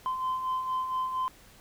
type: beating tone pair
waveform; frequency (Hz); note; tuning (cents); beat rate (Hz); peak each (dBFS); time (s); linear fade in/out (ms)
sine; 1028 / 1032.3; C6 / C6; -31 / -24; 4.3; -35 / -27; 0.06-1.28; 0
effects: tanh soft clip ceiling -25 dBFS + pink hiss -55 dBFS RMS until 1.6 s